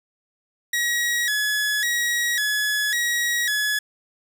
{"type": "tone with vibrato", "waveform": "sawtooth", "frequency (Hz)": 1799, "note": "A6", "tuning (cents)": 38, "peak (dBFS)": -17, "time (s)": [0.73, 3.79], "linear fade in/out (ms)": 5, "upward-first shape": "square", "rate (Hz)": 0.91, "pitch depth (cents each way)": 100, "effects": []}